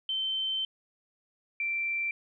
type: tone pair in turn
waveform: sine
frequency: 3094 / 2349 Hz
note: G7 / D7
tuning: -23 / 0 cents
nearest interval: perfect fourth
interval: 477 cents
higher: first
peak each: -28 dBFS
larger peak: neither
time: 0.09-0.65 / 1.6-2.11 s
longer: first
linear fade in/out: 2 ms
effects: none